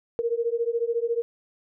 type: beating tone pair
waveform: sine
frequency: 460.3 / 474.3 Hz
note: A#4 / A#4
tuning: -22 / +30 cents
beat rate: 14 Hz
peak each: -26 dBFS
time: 0.19-1.22 s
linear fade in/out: 0 ms
effects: none

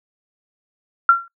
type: tone with exponential decay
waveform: sine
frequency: 1370 Hz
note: F6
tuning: 34 cents flat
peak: -4 dBFS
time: 1.09-1.28 s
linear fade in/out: 2 ms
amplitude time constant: 40 ms
effects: noise-tail reverb RT60 0.1 s tail -22 dB re dry

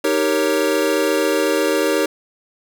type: chord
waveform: square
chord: Eb dominant seventh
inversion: none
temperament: equal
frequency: 311.1 / 392 / 466.2 / 554.4 Hz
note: Eb4 / G4 / Bb4 / Db5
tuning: 0 / 0 / 0 / 0 cents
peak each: -22 dBFS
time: 0.04-2.06 s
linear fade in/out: 5 ms
effects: none

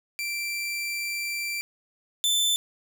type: tone pair in turn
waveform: sawtooth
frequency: 2349 / 3532 Hz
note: D7 / A7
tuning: 0 / +6 cents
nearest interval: perfect fifth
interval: 706 cents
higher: second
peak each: -25 / -18 dBFS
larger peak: second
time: 0.19-1.61 / 2.24-2.56 s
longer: first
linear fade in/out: 0 ms
effects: 10-bit

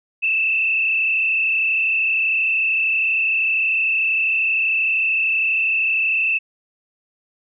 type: tone with frequency modulation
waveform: sine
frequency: 2635 Hz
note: E7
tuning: 1 cent flat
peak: -16 dBFS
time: 0.22-6.39 s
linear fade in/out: 20 ms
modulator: 32.9 Hz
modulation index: 2.2
effects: none

